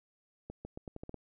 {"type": "accelerating click train", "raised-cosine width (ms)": 2, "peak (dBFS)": -29, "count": 8, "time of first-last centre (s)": [0.5, 1.143], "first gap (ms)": 150, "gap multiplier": 0.83, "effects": []}